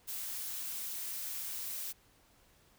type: noise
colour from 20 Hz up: blue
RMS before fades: -40 dBFS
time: 0.07-1.93 s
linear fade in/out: 20 ms
effects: pink hiss -66 dBFS RMS until 2.78 s